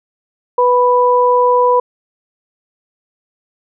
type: tone pair together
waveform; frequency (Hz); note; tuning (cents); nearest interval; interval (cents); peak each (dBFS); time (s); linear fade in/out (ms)
sine; 493.9 / 987.8; B4 / B5; 0 / 0; octave; 1200; -11; 0.58-1.8; 5
effects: none